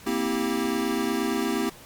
square chord, C dominant seventh, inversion third, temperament equal with one note detuned, 233.1 / 261.6 / 323.8 / 392 Hz, Bb3 / C4 / E4 / G4, 0 / 0 / -31 / 0 cents, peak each -30 dBFS, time 0.06-1.7 s, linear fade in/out 10 ms, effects pink hiss -47 dBFS RMS until 1.85 s + MP3 96 kbps

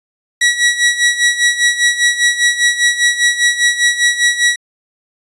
sawtooth tone with tremolo, 1927 Hz, B6, 43 cents flat, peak -4 dBFS, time 0.41-4.56 s, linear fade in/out 5 ms, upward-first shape sine, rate 5 Hz, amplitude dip 75%, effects resampled to 24000 Hz

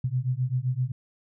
sine beating tone pair, 123.47 / 131.17 Hz, B2 / C3, 0 / +5 cents, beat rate 7.7 Hz, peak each -27 dBFS, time 0.04-0.92 s, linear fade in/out 5 ms, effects none

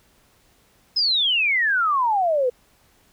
sine exponential sweep, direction down, 5200 to 479.6 Hz, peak -17 dBFS, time 0.96-2.5 s, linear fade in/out 10 ms, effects pink hiss -59 dBFS RMS until 3.12 s

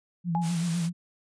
sine tone with vibrato, 170 Hz, F3, 46 cents flat, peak -25 dBFS, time 0.24-0.93 s, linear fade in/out 50 ms, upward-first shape sine, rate 7.9 Hz, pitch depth 62 cents each way
sine tone with exponential decay, 836 Hz, G#5, 11 cents sharp, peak -24 dBFS, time 0.35-0.64 s, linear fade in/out 0 ms, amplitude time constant 62 ms
white high-pass noise, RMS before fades -38 dBFS, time 0.41-0.9 s, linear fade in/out 50 ms, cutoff 100 Hz, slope 12 dB/octave
effects resampled to 22050 Hz

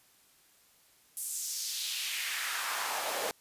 pink noise with high-pass filter sweep, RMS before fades -35 dBFS, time 1.17-3.31 s, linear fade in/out 0 ms, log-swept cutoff 9500 to 500 Hz, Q 2.1, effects white hiss -64 dBFS RMS until 3.4 s + resampled to 32000 Hz

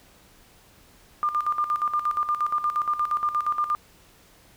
sine tone with tremolo, 1200 Hz, D6, 37 cents sharp, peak -20 dBFS, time 1.23-3.75 s, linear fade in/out 0 ms, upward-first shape square, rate 8.5 Hz, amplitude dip 70%, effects pink hiss -55 dBFS RMS until 4.56 s

